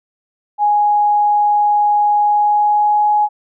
sine tone with pitch glide, 830.6 to 837.8 Hz, G#5 to G#5, 0 to +15 cents, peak -10 dBFS, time 0.58-3.29 s, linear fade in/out 50 ms, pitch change +15 cents, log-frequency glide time 2.19-3.09 s, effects none

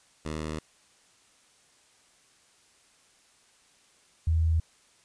10% pulse / sine tone pair in turn, 77.78 / 81.03 Hz, D#2 / E2, 0 / -29 cents, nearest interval minor second, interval 71 cents, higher second, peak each -24 / -21 dBFS, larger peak second, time 0.25-0.59 / 4.27-4.6 s, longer first, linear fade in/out 5 ms, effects white hiss -62 dBFS RMS until 5.04 s + resampled to 22050 Hz

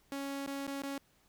sawtooth tone with dropouts, 277.2 Hz, C#4, in tune, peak -33 dBFS, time 0.12-0.98 s, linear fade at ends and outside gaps 1 ms, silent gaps 0.464-0.475 / 0.668-0.677 / 0.821-0.835 s, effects pink hiss -69 dBFS RMS until 1.28 s

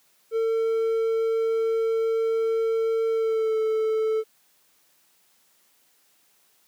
triangle tone with pitch glide, 450.6 to 439 Hz, A4 to A4, +41 to -4 cents, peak -19 dBFS, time 0.31-4.24 s, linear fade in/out 50 ms, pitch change -45 cents, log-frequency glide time 3.11-3.58 s, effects white hiss -63 dBFS RMS until 6.67 s + high-pass 150 Hz 12 dB/octave

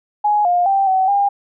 sine tone with pitch steps, 835 / 708 / 784 / 757 / 804 Hz, G#5 / F5 / G5 / F#5 / G5, +9 / +23 / 0 / +39 / +44 cents, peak -12 dBFS, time 0.24-1.29 s, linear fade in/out 10 ms, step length 210 ms, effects none

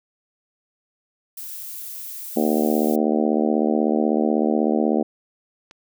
violet noise, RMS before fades -34 dBFS, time 1.37-2.96 s, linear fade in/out 5 ms
harmonic tone, 76.2 Hz, D#2, 36 cents flat, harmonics 3 / 4 / 5 / 6 / 7 / 8 / 9 / 10, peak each -21 / -23 / -25 / -27 / -28 / -29 / -30 / -31 dBFS, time 2.36-5.03 s, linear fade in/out 10 ms
click, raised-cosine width 0.2 ms, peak -27 dBFS, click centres 5.711 s
effects none

